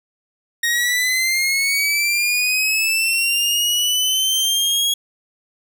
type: linear sweep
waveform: sawtooth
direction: up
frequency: 1864.7 to 3322 Hz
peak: -13 dBFS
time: 0.63-4.94 s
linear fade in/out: 5 ms
effects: none